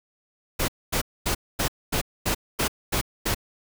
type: noise bursts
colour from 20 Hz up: pink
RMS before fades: -24 dBFS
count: 9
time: 0.59-3.347 s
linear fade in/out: 10 ms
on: 93 ms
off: 240 ms
effects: none